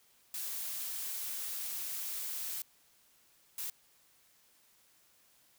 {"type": "noise bursts at uneven times", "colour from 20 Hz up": "blue", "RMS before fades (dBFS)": -39, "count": 2, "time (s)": [[0.34, 2.62], [3.58, 3.7]], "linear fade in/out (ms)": 2, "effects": ["white hiss -67 dBFS RMS until 5.58 s"]}